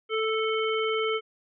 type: harmonic tone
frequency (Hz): 440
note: A4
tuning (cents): 0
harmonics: 1 / 3 / 5 / 7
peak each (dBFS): -26 / -31 / -33 / -34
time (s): 0.09-1.21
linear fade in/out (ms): 50
effects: none